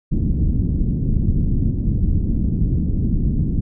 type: low-pass noise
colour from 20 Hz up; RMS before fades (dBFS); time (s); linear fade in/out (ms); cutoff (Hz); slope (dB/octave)
pink; -18; 0.11-3.61; 10; 250; 24
effects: none